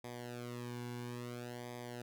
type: tone with flanger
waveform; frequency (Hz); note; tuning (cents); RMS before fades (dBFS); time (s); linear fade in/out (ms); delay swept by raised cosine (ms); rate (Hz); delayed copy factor
sawtooth; 121.3; B2; -31; -45; 0.04-2.02; 5; 0.71 to 1.6; 0.59; -0.95
effects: none